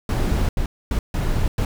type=noise bursts at uneven times; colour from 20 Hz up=brown; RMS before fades=-20 dBFS; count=5; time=0.09-0.49 / 0.57-0.66 / 0.91-0.99 / 1.14-1.48 / 1.58-1.65 s; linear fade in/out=2 ms; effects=none